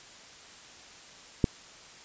click, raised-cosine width 3 ms, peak -8 dBFS, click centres 1.442 s, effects white hiss -50 dBFS RMS until 2.04 s + resampled to 16000 Hz

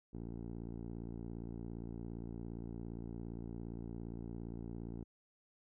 10% pulse tone with low-pass filter, 57.4 Hz, A#1, 26 cents flat, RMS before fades -45 dBFS, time 0.13-5.04 s, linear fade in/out 10 ms, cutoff 410 Hz, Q 0.94, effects none

